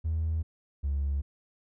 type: tone pair in turn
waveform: triangle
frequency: 80.2 / 70.14 Hz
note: E2 / C#2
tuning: -47 / +21 cents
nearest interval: major second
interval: 232 cents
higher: first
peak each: -23 dBFS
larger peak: neither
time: 0.04-0.43 / 0.83-1.22 s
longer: neither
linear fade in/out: 20 ms
effects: tanh soft clip ceiling -23 dBFS